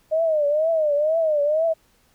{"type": "tone with vibrato", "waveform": "sine", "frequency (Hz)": 617, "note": "D#5", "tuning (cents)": -15, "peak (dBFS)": -17, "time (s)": [0.11, 1.74], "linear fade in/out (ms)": 20, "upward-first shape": "triangle", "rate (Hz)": 2.1, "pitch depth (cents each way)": 140, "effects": ["pink hiss -61 dBFS RMS until 2.14 s"]}